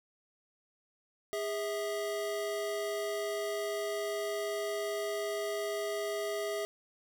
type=tone pair together; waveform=square; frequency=409.5 / 650 Hz; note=G#4 / E5; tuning=-24 / -24 cents; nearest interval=minor sixth; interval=800 cents; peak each=-36 / -37 dBFS; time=1.33-6.65 s; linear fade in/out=0 ms; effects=none